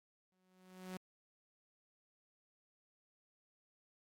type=tone with exponential growth; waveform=sawtooth; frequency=185 Hz; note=F#3; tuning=in tune; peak=-38 dBFS; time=0.32-0.97 s; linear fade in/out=0 ms; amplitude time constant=140 ms; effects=AAC 64 kbps